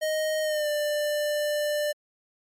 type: tone with pitch glide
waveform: square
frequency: 622.3 to 593.9 Hz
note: D#5 to D5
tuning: 0 to +19 cents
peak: -25 dBFS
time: 0.01-1.93 s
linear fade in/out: 20 ms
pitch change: -81 cents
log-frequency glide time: 0.42-0.68 s
effects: MP3 64 kbps